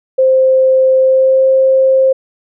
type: tone with pitch glide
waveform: sine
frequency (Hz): 523.3 to 528.8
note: C5 to C5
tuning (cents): 0 to +18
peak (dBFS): -6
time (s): 0.18-2.13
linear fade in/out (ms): 10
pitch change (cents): +18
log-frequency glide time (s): 0.98-1.47
effects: none